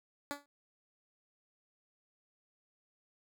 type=tone with exponential decay; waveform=10% pulse; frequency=286.6 Hz; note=D4; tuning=42 cents flat; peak=-25 dBFS; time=0.31-0.46 s; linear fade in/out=0 ms; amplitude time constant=31 ms; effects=none